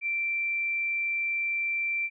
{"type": "tone", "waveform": "sine", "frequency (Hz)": 2349, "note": "D7", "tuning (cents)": 0, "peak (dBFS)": -26, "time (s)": [0.01, 2.1], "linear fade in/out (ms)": 50, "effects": []}